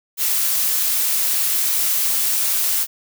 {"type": "noise", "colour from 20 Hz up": "blue", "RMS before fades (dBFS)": -19, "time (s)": [0.17, 2.87], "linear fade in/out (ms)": 50, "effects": []}